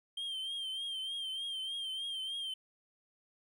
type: tone with vibrato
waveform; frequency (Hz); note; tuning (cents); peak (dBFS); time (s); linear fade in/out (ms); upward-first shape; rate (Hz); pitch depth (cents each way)
triangle; 3167; G7; +17; -35; 0.17-2.54; 5; triangle; 3.3; 64
effects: none